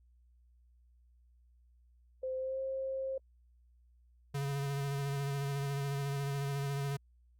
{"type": "tone with pitch glide", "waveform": "sine", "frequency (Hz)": [519, 532.1], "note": ["C5", "C5"], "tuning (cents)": [-14, 29], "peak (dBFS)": -34, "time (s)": [2.23, 3.18], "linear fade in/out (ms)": 5, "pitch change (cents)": 43, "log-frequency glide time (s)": [2.37, 2.6]}
{"type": "tone with vibrato", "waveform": "square", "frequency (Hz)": 139.9, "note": "C#3", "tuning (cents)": 16, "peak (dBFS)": -34, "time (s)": [4.34, 6.97], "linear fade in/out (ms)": 10, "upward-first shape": "sine", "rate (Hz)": 14, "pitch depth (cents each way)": 24}
{"effects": ["added 60 Hz sine -62 dBFS peak until 7.39 s", "Opus 48 kbps"]}